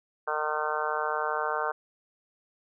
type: harmonic tone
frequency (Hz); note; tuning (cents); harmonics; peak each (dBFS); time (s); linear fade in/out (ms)
152.5; D#3; -34; 3 / 4 / 5 / 6 / 7 / 8 / 9 / 10; -35 / -35 / -35 / -35 / -35 / -35 / -35 / -35; 0.27-1.72; 10
effects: none